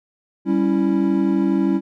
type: chord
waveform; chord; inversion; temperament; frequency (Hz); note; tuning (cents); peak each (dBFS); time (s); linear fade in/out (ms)
triangle; C# diminished; second; equal; 196 / 277.2 / 329.6; G3 / C#4 / E4; 0 / 0 / 0; -18; 0.45-1.81; 50
effects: none